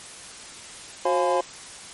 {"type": "tone cluster", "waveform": "triangle", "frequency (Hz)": [363.9, 534, 698, 841, 1012], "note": ["F#4", "C5", "F5", "G#5", "B5"], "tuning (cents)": [-29, 35, -1, 22, 42], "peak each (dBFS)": [-25, -21, -25, -26, -25], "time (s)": [1.05, 1.41], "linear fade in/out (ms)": 5, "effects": ["white hiss -41 dBFS RMS until 1.93 s", "MP3 48 kbps"]}